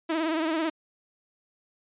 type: tone with vibrato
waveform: sawtooth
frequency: 320.7 Hz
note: E4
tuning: 48 cents flat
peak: -21 dBFS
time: 0.09-0.7 s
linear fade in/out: 10 ms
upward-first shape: triangle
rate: 18 Hz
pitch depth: 86 cents each way
effects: resampled to 8000 Hz